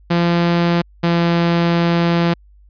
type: tone pair in turn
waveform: sawtooth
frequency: 171.6 / 170.32 Hz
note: F3 / F3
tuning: -30 / -43 cents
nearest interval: unison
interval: 13 cents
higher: first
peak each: -9 dBFS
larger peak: neither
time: 0.1-0.82 / 1.03-2.34 s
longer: second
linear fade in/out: 10 ms
effects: added 50 Hz sine -44 dBFS peak until 2.69 s + resampled to 11025 Hz